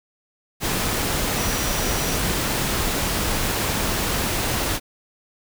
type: tone in noise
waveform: sine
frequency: 5830 Hz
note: F#8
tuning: 26 cents flat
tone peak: -33 dBFS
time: 1.35-2.19 s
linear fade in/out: 50 ms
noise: pink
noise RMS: -23 dBFS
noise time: 0.6-4.8 s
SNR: -13 dB
effects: none